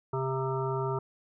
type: harmonic tone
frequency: 132.5 Hz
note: C3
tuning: 22 cents sharp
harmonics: 1 / 3 / 5 / 7 / 9 / 10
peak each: -32 / -32 / -40 / -36 / -40 / -41 dBFS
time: 0.13-0.99 s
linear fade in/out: 5 ms
effects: none